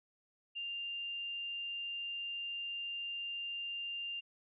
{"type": "tone", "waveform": "sine", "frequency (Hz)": 2794, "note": "F7", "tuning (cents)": 0, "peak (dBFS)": -38, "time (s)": [0.55, 4.21], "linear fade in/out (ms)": 20, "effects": []}